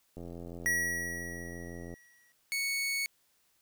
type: click train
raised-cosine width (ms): 2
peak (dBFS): -31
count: 153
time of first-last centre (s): 0.17-1.939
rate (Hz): 85.9
type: tone with exponential decay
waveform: square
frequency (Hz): 1920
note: B6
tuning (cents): -49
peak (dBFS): -26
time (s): 0.66-2.32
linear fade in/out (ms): 0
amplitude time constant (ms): 360
type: tone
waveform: sawtooth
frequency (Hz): 2217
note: C#7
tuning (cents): 0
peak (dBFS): -27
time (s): 2.52-3.06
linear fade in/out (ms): 0
effects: white hiss -71 dBFS RMS until 3.61 s